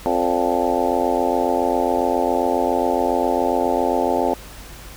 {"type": "harmonic tone with a mistuned harmonic", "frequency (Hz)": 87.31, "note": "F2", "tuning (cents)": 0, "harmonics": [3, 4, 5, 6, 7, 8, 9, 10], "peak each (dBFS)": [-25, -25, -25, -25, -25, -25, -25, -25], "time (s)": [0.06, 4.34], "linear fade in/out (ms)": 0, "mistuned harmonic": 7, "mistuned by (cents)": -71, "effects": ["added 50 Hz sine -40 dBFS peak until 4.96 s", "pink hiss -40 dBFS RMS until 4.96 s"]}